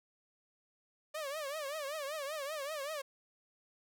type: tone with vibrato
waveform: sawtooth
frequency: 587.3 Hz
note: D5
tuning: in tune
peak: -34 dBFS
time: 1.14-3.02 s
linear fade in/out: 10 ms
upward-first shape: triangle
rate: 5.2 Hz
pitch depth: 170 cents each way
effects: none